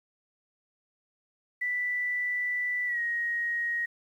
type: tone with pitch glide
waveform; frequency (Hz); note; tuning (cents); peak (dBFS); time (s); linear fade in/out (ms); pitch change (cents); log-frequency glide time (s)
sine; 1975.5 to 1881.9; B6 to A#6; 0 to +16; -27; 1.61-3.86; 10; -84; 2.86-3
effects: 10-bit